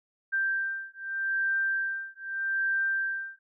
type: beating tone pair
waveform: sine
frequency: 1574 / 1574.82 Hz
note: G6 / G6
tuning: +7 / +8 cents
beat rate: 0.82 Hz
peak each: -30 dBFS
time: 0.32-3.39 s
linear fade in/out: 20 ms
effects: none